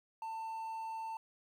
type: tone with quantisation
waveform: triangle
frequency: 894 Hz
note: A5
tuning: 27 cents sharp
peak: -37 dBFS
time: 0.22-1.17 s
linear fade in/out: 2 ms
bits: 11
effects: none